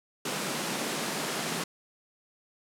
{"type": "high-pass noise", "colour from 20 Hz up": "pink", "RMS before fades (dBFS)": -32, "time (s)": [0.25, 1.64], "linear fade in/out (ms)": 5, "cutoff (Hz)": 150, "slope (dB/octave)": 48, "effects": ["low-pass 11000 Hz 12 dB/octave"]}